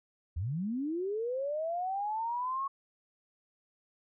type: linear sweep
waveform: sine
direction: up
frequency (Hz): 71.9 to 1108.7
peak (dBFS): -31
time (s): 0.36-2.68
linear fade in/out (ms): 10
effects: none